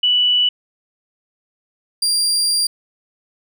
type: tone pair in turn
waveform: sine / 30% pulse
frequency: 2960 / 4767 Hz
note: F#7 / D8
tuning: 0 / +25 cents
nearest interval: minor sixth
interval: 825 cents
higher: second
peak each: -12 dBFS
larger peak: neither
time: 0.03-0.49 / 2.02-2.67 s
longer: second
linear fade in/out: 5 ms
effects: none